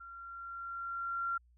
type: tone with level ramp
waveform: sine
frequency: 1375 Hz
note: F6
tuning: 27 cents flat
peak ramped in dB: -47 to -31 dBFS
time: 0-1.38 s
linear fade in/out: 10 ms
effects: added 60 Hz sine -62 dBFS peak until 1.57 s